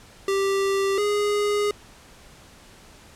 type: tone pair in turn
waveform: square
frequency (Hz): 392 / 413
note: G4 / G#4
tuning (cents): 0 / -10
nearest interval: minor second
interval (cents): 90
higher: second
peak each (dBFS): -21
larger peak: neither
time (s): 0.28-0.98 / 0.98-1.71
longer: second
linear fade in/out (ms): 2
effects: pink hiss -49 dBFS RMS until 3.15 s + low-pass 10000 Hz 12 dB/octave